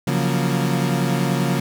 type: chord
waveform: 35% pulse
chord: Gb major seventh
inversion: second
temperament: equal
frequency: 138.59 / 174.61 / 185 / 233.1 Hz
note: Db3 / F3 / Gb3 / Bb3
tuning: 0 / 0 / 0 / 0 cents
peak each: -20 / -21 / -25 / -24 dBFS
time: 0.07-1.6 s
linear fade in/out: 5 ms
effects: none